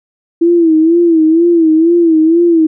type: tone with vibrato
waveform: sine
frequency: 329.6 Hz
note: E4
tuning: in tune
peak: -5 dBFS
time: 0.41-2.67 s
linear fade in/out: 10 ms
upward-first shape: sine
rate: 2.1 Hz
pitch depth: 86 cents each way
effects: none